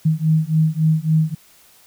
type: beating tone pair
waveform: sine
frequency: 156.1 / 159.7 Hz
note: D#3 / D#3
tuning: +6 / +45 cents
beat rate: 3.6 Hz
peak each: -17 dBFS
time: 0.05-1.35 s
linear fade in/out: 10 ms
effects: white hiss -51 dBFS RMS until 1.86 s